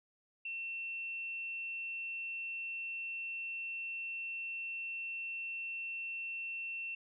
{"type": "tone", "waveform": "sine", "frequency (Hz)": 2700, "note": "E7", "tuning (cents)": 41, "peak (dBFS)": -38, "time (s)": [0.45, 6.95], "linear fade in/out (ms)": 5, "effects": []}